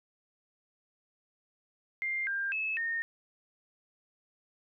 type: tone with pitch steps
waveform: sine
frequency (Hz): 2100 / 1595 / 2599 / 1837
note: C7 / G6 / E7 / A#6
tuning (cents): +6 / +30 / -25 / -26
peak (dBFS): -30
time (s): 2.02-3.02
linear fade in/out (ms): 0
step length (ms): 250
effects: none